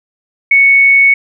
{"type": "tone", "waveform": "sine", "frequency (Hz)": 2217, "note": "C#7", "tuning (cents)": 0, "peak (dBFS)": -4, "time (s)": [0.51, 1.14], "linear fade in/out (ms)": 5, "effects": []}